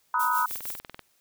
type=chord; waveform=sine; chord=B major seventh; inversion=third; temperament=equal with one note detuned; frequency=932.3 / 987.8 / 1261.9 / 1480 Hz; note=A#5 / B5 / D#6 / F#6; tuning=0 / 0 / +24 / 0 cents; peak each=-30 / -26 / -26 / -31 dBFS; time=0.14-0.46 s; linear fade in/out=2 ms
type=noise with tremolo; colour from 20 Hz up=violet; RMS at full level=-32 dBFS; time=0.19-0.8 s; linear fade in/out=10 ms; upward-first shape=triangle; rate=6.5 Hz; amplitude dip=75%
type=click train; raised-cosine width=0.3 ms; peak=-23 dBFS; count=11; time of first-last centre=0.51-0.993 s; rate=20.7 Hz
effects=white hiss -67 dBFS RMS until 1.2 s